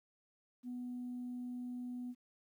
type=tone; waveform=sine; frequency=246.9 Hz; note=B3; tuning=in tune; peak=-39 dBFS; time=0.63-2.15 s; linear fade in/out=50 ms; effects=tanh soft clip ceiling -37 dBFS + 12-bit